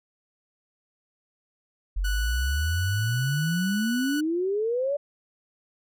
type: exponential sweep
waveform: sine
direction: up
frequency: 43.65 to 587.3 Hz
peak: -23 dBFS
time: 1.96-4.97 s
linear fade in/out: 10 ms
type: tone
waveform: sawtooth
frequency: 1480 Hz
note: F#6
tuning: in tune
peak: -27 dBFS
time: 2.04-4.21 s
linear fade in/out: 10 ms
effects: none